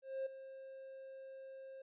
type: tone with ADSR envelope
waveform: triangle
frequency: 533 Hz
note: C5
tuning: 32 cents sharp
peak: -33 dBFS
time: 0.02-1.82 s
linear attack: 240 ms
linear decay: 9 ms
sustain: -14 dB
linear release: 5 ms
effects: tanh soft clip ceiling -31 dBFS + resampled to 8000 Hz